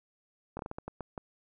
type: slowing click train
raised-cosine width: 1 ms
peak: -24 dBFS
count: 9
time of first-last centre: 0.57-1.178 s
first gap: 22 ms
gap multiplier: 1.34
effects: none